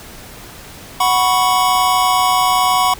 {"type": "chord", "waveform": "square", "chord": "F# suspended fourth", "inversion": "none", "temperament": "equal", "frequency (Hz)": [740, 987.8, 1108.7], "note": ["F#5", "B5", "C#6"], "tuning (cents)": [0, 0, 0], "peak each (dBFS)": -17, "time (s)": [1, 2.94], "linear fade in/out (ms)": 5, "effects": ["pink hiss -36 dBFS RMS until 2.99 s"]}